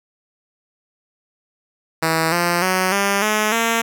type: tone with pitch steps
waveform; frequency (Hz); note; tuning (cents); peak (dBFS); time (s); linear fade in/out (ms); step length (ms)
5% pulse; 161.9 / 173.52 / 185.97 / 199.32 / 213.6 / 229; E3 / F3 / F#3 / G3 / G#3 / A#3; -31 / -11 / +9 / +29 / +49 / -31; -5; 2.02-3.82; 10; 300
effects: none